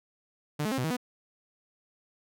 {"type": "tone with pitch steps", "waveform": "sawtooth", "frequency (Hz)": [149.1, 214.7, 266.3, 126, 159.8, 248.1], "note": ["D3", "A3", "C4", "B2", "D#3", "B3"], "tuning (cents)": [27, -42, 31, 35, 47, 8], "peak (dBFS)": -24, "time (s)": [0.59, 0.968], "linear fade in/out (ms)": 10, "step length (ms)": 63, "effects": []}